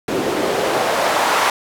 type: noise with band-pass filter sweep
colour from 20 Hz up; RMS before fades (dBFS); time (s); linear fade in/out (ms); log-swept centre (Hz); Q
white; -18; 0.08-1.5; 2; 320 to 970; 1.5
effects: none